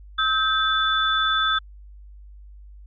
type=tone cluster; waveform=sine; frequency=1287 / 1569 / 3492 Hz; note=E6 / G6 / A7; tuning=-42 / +1 / -14 cents; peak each=-22 / -24 / -23 dBFS; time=0.18-1.59 s; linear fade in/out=10 ms; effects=added 50 Hz sine -41 dBFS peak until 2.86 s